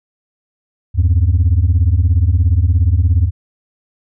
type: beating tone pair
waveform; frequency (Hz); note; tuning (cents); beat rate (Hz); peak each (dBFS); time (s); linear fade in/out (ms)
sine; 77.78 / 94.78; D#2 / F#2; 0 / +42; 17; -10; 0.94-3.31; 50
effects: tanh soft clip ceiling -6 dBFS